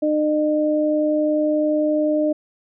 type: tone pair together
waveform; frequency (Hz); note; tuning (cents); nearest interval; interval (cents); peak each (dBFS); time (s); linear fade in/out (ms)
sine; 303.8 / 607.6; D#4 / D#5; -41 / -41; octave; 1200; -19; 0.02-2.33; 10
effects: none